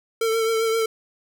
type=tone with vibrato; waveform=square; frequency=449.6 Hz; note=A4; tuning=37 cents sharp; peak=-20 dBFS; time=0.21-0.86 s; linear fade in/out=5 ms; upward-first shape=triangle; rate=7.6 Hz; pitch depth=33 cents each way; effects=none